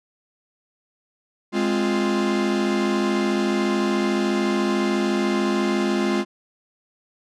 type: chord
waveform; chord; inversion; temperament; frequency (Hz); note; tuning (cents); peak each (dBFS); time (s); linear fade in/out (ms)
45% pulse; F minor; first; equal; 207.7 / 261.6 / 349.2; Ab3 / C4 / F4; 0 / 0 / 0; -23 / -26 / -23; 1.52-6.25; 50
effects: low-pass 6000 Hz 12 dB/octave